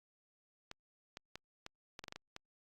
clicks, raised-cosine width 0.2 ms, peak -28 dBFS, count 10, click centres 0.714 / 1.171 / 1.356 / 1.664 / 1.992 / 2.04 / 2.082 / 2.124 / 2.16 / 2.364 s, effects Opus 48 kbps

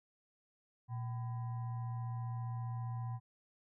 sine tone with frequency modulation, 118.7 Hz, A#2, 32 cents sharp, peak -37 dBFS, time 0.88-3.2 s, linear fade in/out 50 ms, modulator 885 Hz, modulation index 0.35, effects none

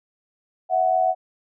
sine tone pair together, 653.5 / 740 Hz, E5 / F#5, -15 / 0 cents, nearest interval major second, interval 215 cents, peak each -22 / -18 dBFS, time 0.69-1.15 s, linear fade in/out 50 ms, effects none

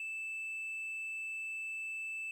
sine tone, 2637 Hz, E7, in tune, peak -35 dBFS, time 0-2.31 s, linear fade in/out 2 ms, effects tanh soft clip ceiling -37 dBFS + 11-bit

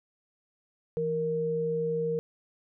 sine tone pair together, 164.83 / 466.2 Hz, E3 / A#4, 0 / 0 cents, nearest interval octave + tritone, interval 1800 cents, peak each -34 / -27 dBFS, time 0.97-2.19 s, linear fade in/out 0 ms, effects none

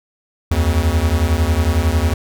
square beating tone pair, 75.2 / 86.2 Hz, D2 / F2, +42 / -22 cents, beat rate 11 Hz, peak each -17 dBFS, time 0.51-2.14 s, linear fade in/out 5 ms, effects none

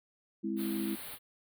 sine chord, Ab augmented, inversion none, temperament equal, 207.7 / 261.6 / 329.6 Hz, Ab3 / C4 / E4, 0 / 0 / 0 cents, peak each -35 / -39 / -35 dBFS, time 0.43-0.96 s, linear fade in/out 20 ms
white band-stop noise, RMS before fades -44 dBFS, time 0.56-1.19 s, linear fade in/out 50 ms, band 4500 to 8800 Hz, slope 96 dB/octave
effects none

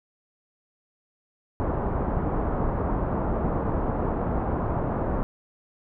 pink low-pass noise, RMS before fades -26 dBFS, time 1.6-5.23 s, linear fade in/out 0 ms, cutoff 1100 Hz, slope 24 dB/octave, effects none

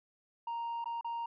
sine tone with dropouts, 932.3 Hz, A#5, in tune, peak -32 dBFS, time 0.47-1.26 s, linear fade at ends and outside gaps 5 ms, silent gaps 0.843-0.857 / 1.011-1.045 s, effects tanh soft clip ceiling -34 dBFS

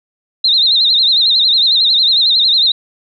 sine tone with vibrato, 3900 Hz, B7, 23 cents flat, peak -8 dBFS, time 0.44-2.72 s, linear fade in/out 5 ms, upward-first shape sine, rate 11 Hz, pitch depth 130 cents each way, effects none

